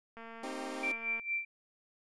click train, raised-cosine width 0.5 ms, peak -34 dBFS, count 235, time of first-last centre 0.17-1.196 s, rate 228 Hz
20% pulse chord, C minor, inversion none, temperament equal with one note detuned, 263.1 / 311.1 / 392 Hz, C4 / Eb4 / G4, +10 / 0 / 0 cents, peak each -37 / -39 / -40 dBFS, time 0.43-0.92 s, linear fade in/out 5 ms
sine tone with tremolo, 2349 Hz, D7, in tune, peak -30 dBFS, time 0.83-1.45 s, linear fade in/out 5 ms, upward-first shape sine, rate 4.4 Hz, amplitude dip 80%
effects resampled to 24000 Hz

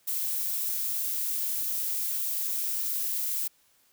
violet noise, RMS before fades -30 dBFS, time 0.07-3.48 s, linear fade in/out 10 ms, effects white hiss -65 dBFS RMS until 3.92 s

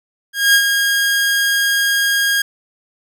sawtooth tone with ADSR envelope, 1628 Hz, G#6, 35 cents flat, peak -4 dBFS, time 0.33-2.42 s, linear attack 210 ms, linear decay 75 ms, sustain -6 dB, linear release 5 ms, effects none

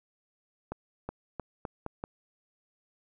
accelerating click train, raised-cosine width 1 ms, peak -21 dBFS, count 6, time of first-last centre 0.72-2.039 s, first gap 370 ms, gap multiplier 0.83, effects none

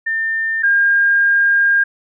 sine tone pair in turn, 1800 / 1612 Hz, A6 / G6, +39 / +48 cents, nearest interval major second, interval 191 cents, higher first, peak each -16 / -10 dBFS, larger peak second, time 0.06-0.63 / 0.63-1.84 s, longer second, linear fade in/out 10 ms, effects none

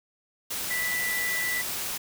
sine tone in noise, 1975.5 Hz, B6, in tune, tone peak -27 dBFS, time 0.7-1.62 s, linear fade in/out 10 ms, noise white, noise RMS -32 dBFS, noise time 0.5-1.98 s, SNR +2 dB, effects none

